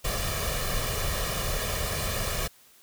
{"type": "noise with comb filter", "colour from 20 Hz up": "pink", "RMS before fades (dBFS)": -29, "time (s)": [0.04, 2.48], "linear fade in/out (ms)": 10, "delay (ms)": 1.7, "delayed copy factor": 0.7, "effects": ["white hiss -57 dBFS RMS until 2.82 s"]}